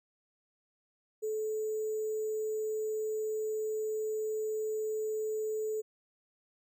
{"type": "tone with sample-and-hold", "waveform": "sine", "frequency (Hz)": 433.2, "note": "A4", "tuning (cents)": -27, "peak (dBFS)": -31, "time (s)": [1.22, 5.82], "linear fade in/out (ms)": 20, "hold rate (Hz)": 7350, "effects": []}